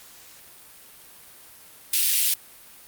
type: high-pass noise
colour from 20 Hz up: white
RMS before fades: -21 dBFS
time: 1.93-2.34 s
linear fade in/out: 5 ms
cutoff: 2400 Hz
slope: 24 dB/octave
effects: white hiss -48 dBFS RMS until 2.87 s + Opus 48 kbps